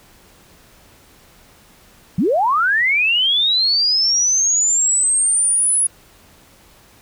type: linear sweep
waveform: sine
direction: up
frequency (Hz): 145.7 to 10430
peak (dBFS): -13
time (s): 2.18-5.87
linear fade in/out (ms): 5
effects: pink hiss -49 dBFS RMS until 7.01 s